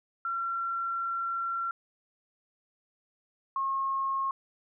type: tone pair in turn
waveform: sine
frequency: 1363 / 1082 Hz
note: F6 / C#6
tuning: -43 / -42 cents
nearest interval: major third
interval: 399 cents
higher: first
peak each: -29 / -27 dBFS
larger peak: second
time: 0.25-1.71 / 3.56-4.31 s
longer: first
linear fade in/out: 2 ms
effects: none